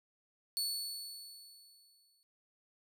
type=tone with exponential decay; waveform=sawtooth; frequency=4435 Hz; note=C#8; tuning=in tune; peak=-29 dBFS; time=0.57-2.23 s; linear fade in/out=0 ms; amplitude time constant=360 ms; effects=none